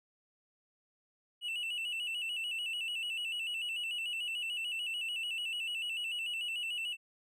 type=tone with vibrato; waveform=triangle; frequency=2794 Hz; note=F7; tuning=in tune; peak=-33 dBFS; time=1.41-6.97 s; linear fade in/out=50 ms; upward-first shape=square; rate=6.8 Hz; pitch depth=73 cents each way; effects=none